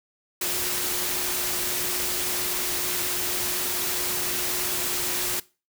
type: tone in noise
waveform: sine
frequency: 360 Hz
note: F#4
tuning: 47 cents flat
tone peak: -38 dBFS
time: 0.41-5.4 s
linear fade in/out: 5 ms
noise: white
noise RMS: -27 dBFS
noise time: 0.41-5.4 s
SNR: -14 dB
effects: noise-tail reverb RT60 0.3 s tail -20 dB re dry